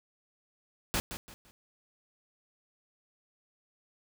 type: noise with echo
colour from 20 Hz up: pink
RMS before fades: -30 dBFS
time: 0.94-1 s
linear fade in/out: 0 ms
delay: 170 ms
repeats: 3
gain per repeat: -10 dB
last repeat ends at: 1.51 s
effects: none